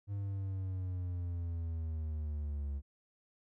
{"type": "linear sweep", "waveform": "triangle", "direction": "down", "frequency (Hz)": [101.2, 69.3], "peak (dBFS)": -33, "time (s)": [0.07, 2.82], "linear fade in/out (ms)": 50, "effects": []}